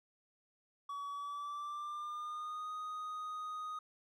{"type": "tone with pitch glide", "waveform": "triangle", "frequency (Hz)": [1135, 1244.9], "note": ["C#6", "D#6"], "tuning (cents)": [41, 1], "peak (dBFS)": -38, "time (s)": [0.89, 3.79], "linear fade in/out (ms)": 5, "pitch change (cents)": 160, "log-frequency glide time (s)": [1.09, 2.71], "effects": []}